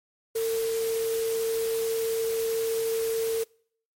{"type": "tone in noise", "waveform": "sine", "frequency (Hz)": 452.3, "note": "A4", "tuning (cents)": 48, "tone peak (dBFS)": -24, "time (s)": [0.35, 3.44], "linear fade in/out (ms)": 10, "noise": "white", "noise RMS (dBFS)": -37, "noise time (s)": [0.35, 3.44], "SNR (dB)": 10, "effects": ["noise-tail reverb RT60 0.6 s tail -26 dB re dry", "MP3 64 kbps"]}